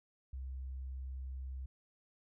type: tone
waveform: sine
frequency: 65.6 Hz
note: C2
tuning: 5 cents sharp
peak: -39 dBFS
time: 0.33-1.66 s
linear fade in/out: 5 ms
effects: tanh soft clip ceiling -36 dBFS

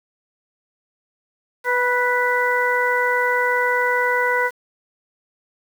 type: harmonic tone with a mistuned harmonic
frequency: 493.9 Hz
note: B4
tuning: in tune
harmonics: 1 / 2 / 3 / 4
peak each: -22 / -22 / -22 / -22 dBFS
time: 1.64-4.51 s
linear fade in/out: 50 ms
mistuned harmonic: 2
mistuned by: -15 cents
effects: 7-bit

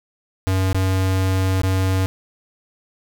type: tone with dropouts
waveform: square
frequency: 94.5 Hz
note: F#2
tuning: 37 cents sharp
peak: -17 dBFS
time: 0.47-2.06 s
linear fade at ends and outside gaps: 0 ms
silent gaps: 0.729-0.746 / 1.617-1.634 s
effects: none

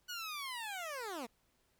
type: linear sweep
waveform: 15% pulse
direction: down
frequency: 1480 to 213.9 Hz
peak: -34 dBFS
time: 0.08-1.27 s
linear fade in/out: 20 ms
effects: pink hiss -75 dBFS RMS until 1.79 s

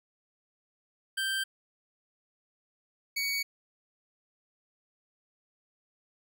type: tone pair in turn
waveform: 25% pulse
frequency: 1568 / 2245 Hz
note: G6 / C#7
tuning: 0 / +21 cents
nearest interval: tritone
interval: 621 cents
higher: second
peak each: -25 dBFS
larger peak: neither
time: 1.17-1.44 / 3.16-3.43 s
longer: neither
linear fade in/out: 10 ms
effects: none

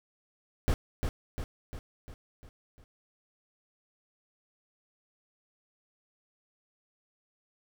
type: noise with echo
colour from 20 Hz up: brown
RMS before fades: -25 dBFS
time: 0.68-0.74 s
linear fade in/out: 0 ms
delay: 350 ms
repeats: 6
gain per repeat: -5 dB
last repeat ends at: 2.84 s
effects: none

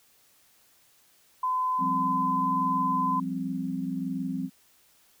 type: tone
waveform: sine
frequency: 1018 Hz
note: C6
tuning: 48 cents flat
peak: -24 dBFS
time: 1.43-3.2 s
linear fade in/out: 5 ms
type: chord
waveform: sine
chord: F suspended second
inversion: none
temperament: equal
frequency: 174.61 / 196 / 261.6 Hz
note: F3 / G3 / C4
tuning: 0 / 0 / 0 cents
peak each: -34 / -34 / -31 dBFS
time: 1.78-4.5 s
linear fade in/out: 50 ms
effects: white hiss -62 dBFS RMS until 5.2 s

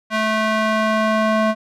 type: tone with band-pass filter sweep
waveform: square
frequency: 217.9 Hz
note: A3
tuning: 17 cents flat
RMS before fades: -18 dBFS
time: 0.1-1.55 s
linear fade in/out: 50 ms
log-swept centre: 1600 to 840 Hz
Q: 0.86
effects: none

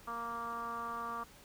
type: tone with low-pass filter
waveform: 10% pulse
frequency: 233.1 Hz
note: A#3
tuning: in tune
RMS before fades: -40 dBFS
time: 0.07-1.24 s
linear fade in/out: 10 ms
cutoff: 1200 Hz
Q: 6.5
effects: pink hiss -58 dBFS RMS until 1.44 s

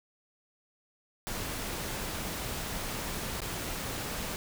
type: noise with dropouts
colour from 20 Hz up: pink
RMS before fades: -36 dBFS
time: 1.27-4.36 s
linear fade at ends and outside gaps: 0 ms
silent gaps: 3.404-3.418 s
effects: none

